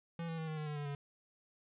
square tone with pitch steps, 167.6 / 163.77 / 160.03 / 156.38 / 152.8 / 149.31 / 145.9 / 142.57 Hz, E3 / E3 / D#3 / D#3 / D#3 / D3 / D3 / C#3, +29 / -11 / +49 / +9 / -31 / +29 / -11 / +49 cents, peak -39 dBFS, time 0.19-0.95 s, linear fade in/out 2 ms, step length 95 ms, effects resampled to 8000 Hz + 12-bit

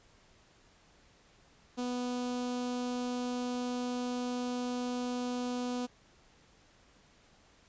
sawtooth tone with notch filter, 246.9 Hz, B3, in tune, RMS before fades -35 dBFS, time 1.77-5.87 s, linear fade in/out 20 ms, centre 1900 Hz, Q 1.2, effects pink hiss -63 dBFS RMS until 7.68 s + resampled to 16000 Hz

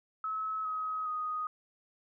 sine tone with pitch steps, 1291 / 1268.1 / 1245.6 Hz, E6 / D#6 / D#6, -37 / +33 / +2 cents, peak -32 dBFS, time 0.24-1.47 s, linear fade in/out 2 ms, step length 410 ms, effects none

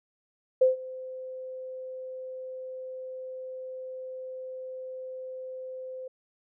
sine tone with ADSR envelope, 516 Hz, C5, 24 cents flat, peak -15 dBFS, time 0.61-6.08 s, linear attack 9 ms, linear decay 140 ms, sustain -21 dB, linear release 6 ms, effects none

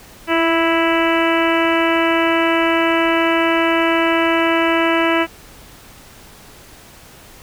harmonic tone with a mistuned harmonic, 329.6 Hz, E4, in tune, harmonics 1 / 2 / 3 / 4 / 5 / 6 / 7 / 8 / 9, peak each -17 / -20 / -22 / -23 / -24 / -25 / -25 / -26 / -27 dBFS, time 0.27-5.27 s, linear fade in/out 50 ms, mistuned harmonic 1, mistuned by +16 cents, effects pink hiss -42 dBFS RMS until 7.42 s

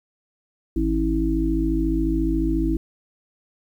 harmonic tone with a mistuned harmonic, 54.2 Hz, A1, 25 cents flat, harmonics 1 / 3 / 5 / 6, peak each -23 / -30 / -26 / -22 dBFS, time 0.76-2.77 s, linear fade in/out 5 ms, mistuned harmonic 1, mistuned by -72 cents, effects 9-bit

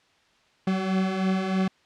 40% pulse beating tone pair, 186.7 / 189.9 Hz, F#3 / F#3, +16 / +45 cents, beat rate 3.2 Hz, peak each -29 / -23 dBFS, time 0.67-1.68 s, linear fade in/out 5 ms, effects white hiss -62 dBFS RMS until 1.85 s + low-pass 4000 Hz 12 dB/octave

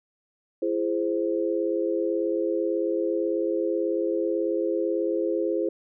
sine chord, E augmented, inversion none, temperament equal with one note detuned, 337.1 / 415.3 / 523.3 Hz, E4 / G#4 / B#4, +39 / 0 / 0 cents, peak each -26 / -28 / -28 dBFS, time 0.62-5.69 s, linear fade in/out 5 ms, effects none

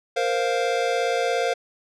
square chord, Bb suspended second, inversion none, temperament equal, 466.2 / 523.3 / 698.5 Hz, Bb4 / C5 / F5, 0 / 0 / 0 cents, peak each -26 dBFS, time 0.16-1.54 s, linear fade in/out 10 ms, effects low-pass 6000 Hz 12 dB/octave

